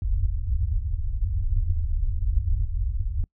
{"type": "low-pass noise", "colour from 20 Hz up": "pink", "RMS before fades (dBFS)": -24, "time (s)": [0.02, 3.24], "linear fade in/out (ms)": 2, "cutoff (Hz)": 100, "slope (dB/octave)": 96, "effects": ["noise-tail reverb RT60 0.1 s tail -25 dB re dry"]}